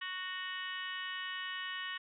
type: harmonic tone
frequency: 370 Hz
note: F#4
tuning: in tune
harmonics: 3 / 4 / 5 / 6 / 7 / 8 / 9 / 10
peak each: -46 / -49 / -41 / -53 / -53 / -43 / -54 / -55 dBFS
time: 0.01-1.98 s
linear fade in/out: 10 ms
effects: none